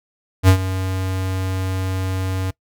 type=tone with ADSR envelope; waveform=square; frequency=94.1 Hz; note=F#2; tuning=30 cents sharp; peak=-7 dBFS; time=0.43-2.51 s; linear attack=54 ms; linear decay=87 ms; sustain=-14 dB; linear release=9 ms; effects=noise-tail reverb RT60 0.1 s tail -22 dB re dry